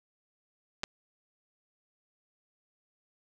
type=clicks; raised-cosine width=0.2 ms; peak=-16 dBFS; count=2; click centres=0.834 / 0.839 s; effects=none